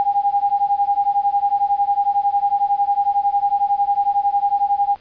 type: beating tone pair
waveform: sine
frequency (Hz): 803 / 814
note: G5 / G#5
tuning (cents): +41 / -35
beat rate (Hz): 11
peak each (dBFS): -18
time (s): 0-4.96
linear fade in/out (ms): 0
effects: pink hiss -51 dBFS RMS until 5 s + resampled to 11025 Hz